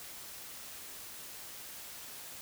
silence, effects white hiss -47 dBFS RMS until 2.41 s

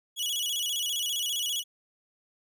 sawtooth tone with vibrato, 3136 Hz, G7, in tune, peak -25 dBFS, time 0.16-1.64 s, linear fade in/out 50 ms, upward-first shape square, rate 15 Hz, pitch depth 110 cents each way, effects none

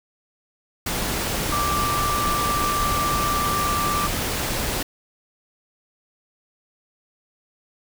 sine tone in noise, 1174.7 Hz, D6, in tune, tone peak -22 dBFS, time 1.52-4.07 s, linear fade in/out 5 ms, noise pink, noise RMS -25 dBFS, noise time 0.86-4.83 s, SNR 0 dB, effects none

